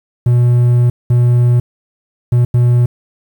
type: tone bursts at uneven times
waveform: triangle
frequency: 121.5 Hz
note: B2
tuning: 28 cents flat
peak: -5 dBFS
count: 4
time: 0.26-0.9 / 1.1-1.6 / 2.32-2.45 / 2.54-2.86 s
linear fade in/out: 5 ms
effects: 7-bit